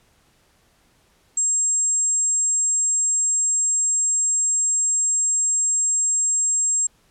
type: tone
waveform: sine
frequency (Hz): 7500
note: A#8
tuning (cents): +10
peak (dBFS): -17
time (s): 1.37-6.87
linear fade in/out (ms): 5
effects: pink hiss -60 dBFS RMS until 7.1 s + low-pass 12000 Hz 12 dB/octave